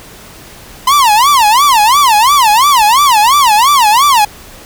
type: tone with vibrato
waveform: 45% pulse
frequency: 987.8 Hz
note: B5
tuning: in tune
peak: -5 dBFS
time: 0.87-4.25 s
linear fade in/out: 5 ms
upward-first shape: sine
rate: 2.9 Hz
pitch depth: 300 cents each way
effects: pink hiss -34 dBFS RMS until 4.65 s